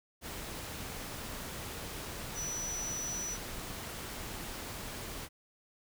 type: tone in noise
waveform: sine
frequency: 5920 Hz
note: F#8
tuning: in tune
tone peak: -36 dBFS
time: 2.34-3.38 s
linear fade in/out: 50 ms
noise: pink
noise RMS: -42 dBFS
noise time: 0.21-5.29 s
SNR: +3 dB
effects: none